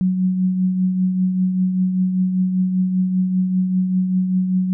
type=tone with tremolo; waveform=sine; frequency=185 Hz; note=F#3; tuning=in tune; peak=-13 dBFS; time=0.01-4.73 s; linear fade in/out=0 ms; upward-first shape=triangle; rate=5.1 Hz; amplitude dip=50%; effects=none